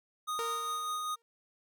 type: tone with tremolo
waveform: square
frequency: 1240 Hz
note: D#6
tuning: 6 cents flat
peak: -33 dBFS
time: 0.27-1.16 s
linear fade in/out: 20 ms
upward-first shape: sine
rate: 5 Hz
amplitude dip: 25%
type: tone with exponential decay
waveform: sawtooth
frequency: 463 Hz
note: A#4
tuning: 12 cents flat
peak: -30 dBFS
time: 0.39-1.22 s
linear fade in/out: 0 ms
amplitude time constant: 180 ms
effects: none